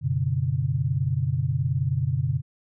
sine chord, F# suspended fourth, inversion none, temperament equal with one note detuned, 92.5 / 123.47 / 142.24 Hz, F#2 / B2 / C#3, 0 / 0 / +45 cents, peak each -29 / -25 / -25 dBFS, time 0.01-2.42 s, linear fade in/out 50 ms, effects none

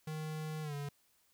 square tone with pitch glide, 155.56 to 143.48 Hz, D#3 to D3, 0 to -40 cents, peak -39 dBFS, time 0.07-0.89 s, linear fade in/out 5 ms, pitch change -140 cents, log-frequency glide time 0.62-0.74 s, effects white hiss -72 dBFS RMS until 1.33 s

